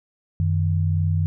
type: tone pair together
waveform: sine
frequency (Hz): 92.5 / 155.57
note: F#2 / D#3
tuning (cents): 0 / 0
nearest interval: major sixth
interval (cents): 900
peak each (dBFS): -19 / -23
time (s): 0.4-1.26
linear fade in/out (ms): 0
effects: none